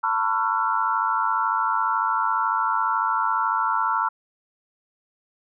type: tone cluster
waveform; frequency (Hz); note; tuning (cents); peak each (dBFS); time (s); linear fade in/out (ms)
sine; 898 / 996 / 1108 / 1348 / 1442; A5 / B5 / C#6 / E6 / F#6; +35 / +14 / -1 / +38 / -45; -25 / -27 / -28 / -24 / -32; 0.03-4.09; 10
effects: none